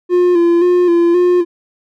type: tone with vibrato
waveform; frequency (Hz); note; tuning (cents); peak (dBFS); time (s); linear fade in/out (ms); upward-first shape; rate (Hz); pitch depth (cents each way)
triangle; 349.2; F4; 0; -6; 0.09-1.45; 50; square; 1.9; 36
effects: none